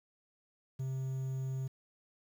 triangle tone with quantisation, 132.1 Hz, C3, 17 cents sharp, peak -32 dBFS, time 0.79-1.68 s, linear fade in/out 10 ms, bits 10, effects none

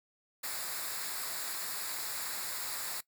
white noise with comb filter, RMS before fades -38 dBFS, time 0.43-3.01 s, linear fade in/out 10 ms, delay 0.33 ms, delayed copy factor -0.65, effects noise-tail reverb RT60 0.1 s tail -20 dB re dry

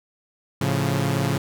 sawtooth chord, A augmented, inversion none, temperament equal, 110 / 138.59 / 174.61 Hz, A2 / C#3 / E#3, 0 / 0 / 0 cents, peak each -22 / -19 / -23 dBFS, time 0.61-1.38 s, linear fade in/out 5 ms, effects none

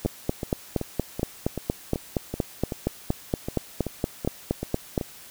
two click trains, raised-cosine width 2 ms, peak -9 / -15 dBFS, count 22 / 14, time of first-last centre 0.06-4.978 / 0.05-5.012 s, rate 4.27 / 2.62 Hz, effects white hiss -46 dBFS RMS until 5.3 s

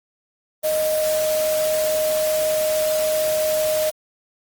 sine tone in noise, 620 Hz, D#5, 6 cents flat, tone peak -18 dBFS, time 0.63-3.91 s, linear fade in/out 20 ms, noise white, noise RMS -28 dBFS, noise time 0.63-3.91 s, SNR +7 dB, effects Opus 24 kbps

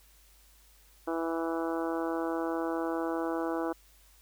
harmonic tone, 164.81 Hz, E3, in tune, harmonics 2 / 3 / 4 / 5 / 6 / 7 / 8 / 9, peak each -32 / -36 / -38 / -40 / -42 / -43 / -44 / -45 dBFS, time 1.07-3.73 s, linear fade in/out 10 ms, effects added 50 Hz sine -60 dBFS peak until 4.21 s + white hiss -62 dBFS RMS until 4.21 s

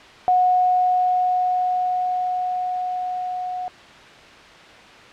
sine tone with level ramp, 730 Hz, F#5, 24 cents flat, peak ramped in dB -13 to -25 dBFS, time 0.28-3.68 s, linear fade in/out 0 ms, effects white hiss -43 dBFS RMS until 5.12 s + low-pass 3000 Hz 12 dB/octave

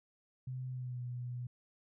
sine tone with pitch glide, 128.5 to 123.05 Hz, C3 to B2, -31 to -6 cents, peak -38 dBFS, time 0.47-1.47 s, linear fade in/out 5 ms, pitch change -75 cents, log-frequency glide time 0.68-1.01 s, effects none

